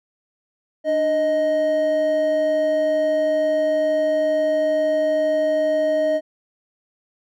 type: tone pair together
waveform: triangle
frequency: 297.9 / 624.3 Hz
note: D4 / D#5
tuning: +25 / +6 cents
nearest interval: octave + minor second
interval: 1281 cents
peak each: -25 / -15 dBFS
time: 0.84-6.21 s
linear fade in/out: 50 ms
effects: none